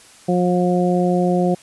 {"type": "harmonic tone", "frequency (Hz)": 178.8, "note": "F3", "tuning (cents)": 41, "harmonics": [1, 2, 3, 4], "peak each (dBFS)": [-17, -20, -22, -23], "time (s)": [0.28, 1.55], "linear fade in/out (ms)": 10, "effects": ["white hiss -46 dBFS RMS until 1.62 s", "resampled to 24000 Hz"]}